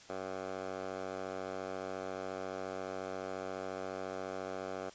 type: tone with band-pass filter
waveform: 10% pulse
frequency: 94.3 Hz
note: F#2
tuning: 33 cents sharp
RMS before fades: -41 dBFS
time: 0.09-4.9 s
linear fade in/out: 10 ms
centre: 790 Hz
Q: 1.5
effects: white hiss -56 dBFS RMS until 4.94 s + resampled to 16000 Hz